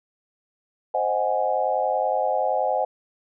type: chord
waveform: sine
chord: Ab dominant seventh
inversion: first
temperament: equal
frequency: 523.3 / 622.3 / 740 / 830.6 Hz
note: C5 / Eb5 / Gb5 / Ab5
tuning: 0 / 0 / 0 / 0 cents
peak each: -26 / -26 / -25 / -26 dBFS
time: 0.94-2.85 s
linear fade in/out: 5 ms
effects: none